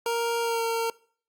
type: tone with pitch glide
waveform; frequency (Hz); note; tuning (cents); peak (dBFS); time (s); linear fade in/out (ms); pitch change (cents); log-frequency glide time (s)
25% pulse; 466.2 to 457.9; A#4 to A#4; 0 to -31; -21; 0.06-0.9; 2; -31; 0.41-0.63
effects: noise-tail reverb RT60 0.5 s tail -23 dB re dry + Opus 48 kbps